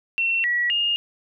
sine tone with pitch steps, 2712 / 1930 / 2836 Hz, E7 / B6 / F7, +49 / -40 / +26 cents, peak -19 dBFS, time 0.18-0.96 s, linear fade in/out 0 ms, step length 260 ms, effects none

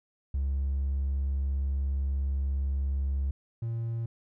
triangle tone pair in turn, 68.5 / 115.2 Hz, C#2 / A#2, -20 / -20 cents, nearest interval major sixth, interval 900 cents, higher second, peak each -23 / -27 dBFS, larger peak first, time 0.34-3.31 / 3.62-4.06 s, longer first, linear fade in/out 5 ms, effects tanh soft clip ceiling -22 dBFS

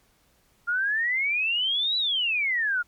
sine exponential two-way sweep, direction up then down, 1391 to 3986 to 1391 Hz, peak -22 dBFS, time 0.67-2.83 s, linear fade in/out 20 ms, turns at 1.97 s, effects pink hiss -64 dBFS RMS until 2.87 s + MP3 96 kbps

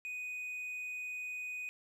triangle tone, 2489 Hz, D#7, in tune, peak -37 dBFS, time 0.05-1.69 s, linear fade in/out 0 ms, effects none

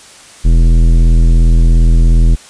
triangle tone with tanh clipping, 41.41 Hz, E1, 9 cents sharp, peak -6 dBFS, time 0.44-2.36 s, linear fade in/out 20 ms, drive 18 dB, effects white hiss -37 dBFS RMS until 2.49 s + resampled to 22050 Hz

